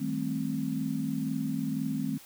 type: chord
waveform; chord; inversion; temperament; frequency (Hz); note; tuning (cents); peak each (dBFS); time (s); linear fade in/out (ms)
sine; A half-diminished seventh; second; just; 158.4 / 198 / 220 / 264; Eb3 / G3 / A3 / C4; +31 / +18 / 0 / +16; -35 / -37 / -34 / -32; 0-2.18; 10
effects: white hiss -52 dBFS RMS until 2.25 s